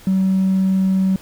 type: tone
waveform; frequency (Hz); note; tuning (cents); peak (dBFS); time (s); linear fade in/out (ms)
triangle; 190; F#3; +46; -10; 0.07-1.16; 2
effects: tanh soft clip ceiling -10 dBFS + pink hiss -44 dBFS RMS until 1.21 s